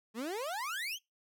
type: exponential sweep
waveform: 30% pulse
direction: up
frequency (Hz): 208.9 to 3322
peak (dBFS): -33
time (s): 0.14-0.99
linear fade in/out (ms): 50
effects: noise-tail reverb RT60 0.2 s tail -24 dB re dry